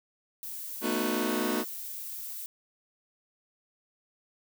violet noise, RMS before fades -39 dBFS, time 0.43-2.46 s, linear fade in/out 0 ms
sawtooth chord, B dominant seventh, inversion third, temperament just, 222.2 / 246.9 / 308.7 / 370.4 Hz, A3 / B3 / D#4 / F#4, +17 / 0 / -14 / +2 cents, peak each -29 dBFS, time 0.81-1.65 s, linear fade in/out 50 ms
effects none

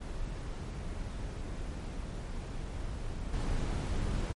brown noise with level steps, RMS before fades -38 / -32 dBFS, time 0-4.33 s, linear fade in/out 20 ms, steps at 3.33 s, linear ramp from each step 5 ms, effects MP3 48 kbps

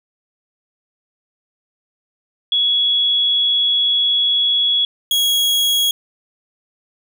sine / 40% pulse tone pair in turn, 3361 / 3317 Hz, G#7 / G#7, +20 / -3 cents, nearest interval unison, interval 23 cents, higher first, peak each -13 dBFS, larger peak neither, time 2.52-4.85 / 5.11-5.91 s, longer first, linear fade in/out 2 ms, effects none

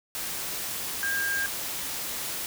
sine tone in noise, 1608 Hz, G6, 44 cents sharp, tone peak -26 dBFS, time 1.03-1.46 s, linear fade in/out 0 ms, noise white, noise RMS -33 dBFS, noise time 0.15-2.46 s, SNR +4 dB, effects none

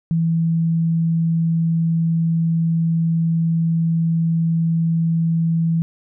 sine tone, 164.81 Hz, E3, in tune, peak -15 dBFS, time 0.11-5.82 s, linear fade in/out 0 ms, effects none

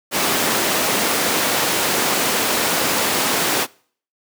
pink high-pass noise, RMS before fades -19 dBFS, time 0.11-3.67 s, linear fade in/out 50 ms, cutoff 280 Hz, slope 12 dB/octave, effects noise-tail reverb RT60 0.5 s tail -24 dB re dry

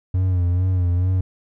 triangle tone with vibrato, 90.4 Hz, F#2, 40 cents flat, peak -14 dBFS, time 0.14-1.21 s, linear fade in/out 5 ms, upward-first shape sine, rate 2.3 Hz, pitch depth 58 cents each way, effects none

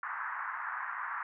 pink band-pass noise, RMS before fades -38 dBFS, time 0.03-1.23 s, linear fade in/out 2 ms, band 940 to 1800 Hz, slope 48 dB/octave, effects none

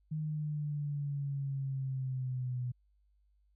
sine exponential sweep, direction down, 155.5 to 123.47 Hz, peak -33 dBFS, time 0.11-2.72 s, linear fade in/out 10 ms, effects added 50 Hz sine -67 dBFS peak until 3.55 s

